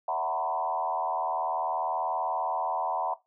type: tone with frequency modulation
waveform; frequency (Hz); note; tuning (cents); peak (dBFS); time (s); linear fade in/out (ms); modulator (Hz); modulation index
sine; 827; G#5; -8; -26; 0.08-3.14; 5; 80.5; 2.3
effects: noise-tail reverb RT60 0.2 s tail -17 dB re dry